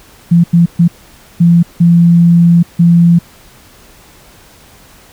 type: tone bursts at uneven times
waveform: sine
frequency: 170.7 Hz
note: F3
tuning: 39 cents flat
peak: -3 dBFS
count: 6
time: 0.31-0.44 / 0.53-0.66 / 0.79-0.88 / 1.4-1.63 / 1.8-2.63 / 2.79-3.19 s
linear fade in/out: 10 ms
effects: pink hiss -41 dBFS RMS until 5.12 s